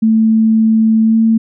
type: tone with pitch glide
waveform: sine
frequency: 221.5 to 224.3 Hz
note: A3 to A3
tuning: +12 to +34 cents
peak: -7 dBFS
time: 0.02-1.38 s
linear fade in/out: 10 ms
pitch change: +22 cents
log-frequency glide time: 1.03-1.18 s
effects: none